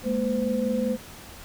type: tone cluster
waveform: sine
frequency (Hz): 210.7 / 235.7 / 512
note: G#3 / A#3 / C5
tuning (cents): +25 / +19 / -38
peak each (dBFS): -27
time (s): 0.03-0.98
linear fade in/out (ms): 50
effects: pink hiss -44 dBFS RMS until 1.44 s